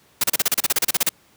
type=noise bursts; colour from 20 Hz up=white; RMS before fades=-18 dBFS; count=15; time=0.21-1.092 s; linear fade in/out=5 ms; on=28 ms; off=33 ms; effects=pink hiss -56 dBFS RMS until 1.36 s + high-pass 100 Hz 12 dB/octave